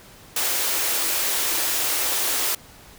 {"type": "high-pass noise", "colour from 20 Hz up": "white", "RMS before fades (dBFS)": -23, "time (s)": [0.36, 2.55], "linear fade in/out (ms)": 5, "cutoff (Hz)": 280, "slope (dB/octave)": 96, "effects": ["pink hiss -47 dBFS RMS until 2.98 s"]}